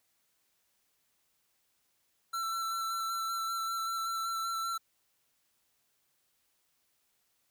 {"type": "tone with vibrato", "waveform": "square", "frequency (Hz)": 1342, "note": "E6", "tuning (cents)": 31, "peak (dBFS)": -33, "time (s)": [2.33, 4.78], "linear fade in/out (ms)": 10, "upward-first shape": "square", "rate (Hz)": 5.2, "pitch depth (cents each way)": 12, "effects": ["white hiss -75 dBFS RMS until 7.5 s"]}